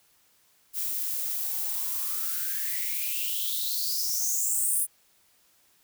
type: noise with high-pass filter sweep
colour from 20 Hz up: violet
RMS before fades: -29 dBFS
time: 0.73-4.87 s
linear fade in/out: 50 ms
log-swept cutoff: 400 to 10000 Hz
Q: 8.2
effects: white hiss -64 dBFS RMS until 5.83 s